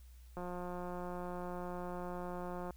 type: click train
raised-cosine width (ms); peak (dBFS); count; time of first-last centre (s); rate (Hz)
1; -30; 417; 0.37-2.707; 178
effects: added 61 Hz sine -53 dBFS peak until 2.76 s + white hiss -69 dBFS RMS until 2.76 s